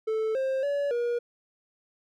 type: tone with pitch steps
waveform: triangle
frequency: 439.1 / 530 / 570 / 477.4 Hz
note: A4 / C5 / C#5 / A#4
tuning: -4 / +22 / +48 / +41 cents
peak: -23 dBFS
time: 0.07-1.19 s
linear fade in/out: 10 ms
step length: 280 ms
effects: none